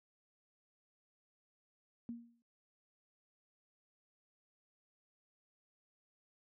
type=tone with exponential decay; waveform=sine; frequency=235 Hz; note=A#3; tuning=14 cents sharp; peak=-38 dBFS; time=2.09-2.42 s; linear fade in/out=0 ms; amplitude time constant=70 ms; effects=high-pass 80 Hz 12 dB/octave